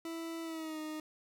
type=tone with pitch glide; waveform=40% pulse; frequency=329.6 to 309.3 Hz; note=E4 to D#4; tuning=0 to -10 cents; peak=-38 dBFS; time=0.05-1 s; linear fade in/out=2 ms; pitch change=-110 cents; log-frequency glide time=0.43-0.8 s; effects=none